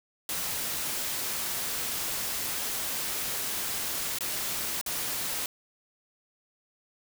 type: noise with dropouts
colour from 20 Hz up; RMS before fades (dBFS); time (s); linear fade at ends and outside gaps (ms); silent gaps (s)
white; -32; 0.29-5.46; 1; 4.186-4.207 / 4.813-4.862
effects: none